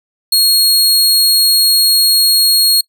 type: tone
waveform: sawtooth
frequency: 4296 Hz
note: C8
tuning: 45 cents sharp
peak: -5 dBFS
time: 0.32-2.81 s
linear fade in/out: 5 ms
effects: noise-tail reverb RT60 0.1 s tail -23 dB re dry